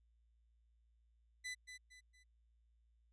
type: tone with echo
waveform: sawtooth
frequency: 2000 Hz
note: B6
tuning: 21 cents sharp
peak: -39 dBFS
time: 1.44-1.55 s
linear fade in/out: 20 ms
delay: 230 ms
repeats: 3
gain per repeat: -8 dB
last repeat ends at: 2.24 s
effects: added 57 Hz sine -70 dBFS peak until 3.12 s + resampled to 22050 Hz